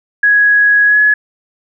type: tone with pitch glide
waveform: sine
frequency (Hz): 1667 to 1694.2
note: G#6 to G#6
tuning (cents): +6 to +34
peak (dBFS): -6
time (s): 0.23-1.14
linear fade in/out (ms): 5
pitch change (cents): +28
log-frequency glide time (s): 0.86-0.99
effects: none